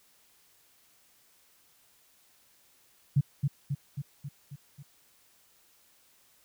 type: tone with echo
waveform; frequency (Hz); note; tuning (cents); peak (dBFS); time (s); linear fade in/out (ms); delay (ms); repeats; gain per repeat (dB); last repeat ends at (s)
sine; 141; C#3; +30; -19; 3.16-3.21; 10; 270; 6; -4; 4.83
effects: white hiss -64 dBFS RMS until 6.44 s